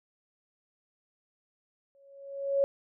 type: tone with exponential growth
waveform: sine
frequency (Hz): 554.4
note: C#5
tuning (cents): 0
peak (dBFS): -20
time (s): 1.95-2.64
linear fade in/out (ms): 0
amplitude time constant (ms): 150
effects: none